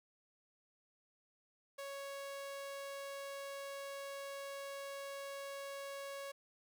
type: tone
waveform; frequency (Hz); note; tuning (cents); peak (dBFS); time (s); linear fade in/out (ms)
sawtooth; 555; C#5; +2; -40; 1.78-6.32; 10
effects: none